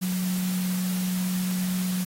sine tone in noise, 183.3 Hz, F#3, 16 cents flat, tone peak -24 dBFS, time 0.01-2.05 s, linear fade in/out 20 ms, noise white, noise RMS -36 dBFS, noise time 0.01-2.05 s, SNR +9 dB, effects AAC 48 kbps

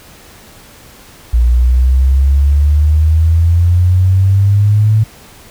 sine exponential sweep, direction up, 58.27 to 110 Hz, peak -6 dBFS, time 1.33-5.04 s, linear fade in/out 10 ms, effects pink hiss -39 dBFS RMS until 5.5 s

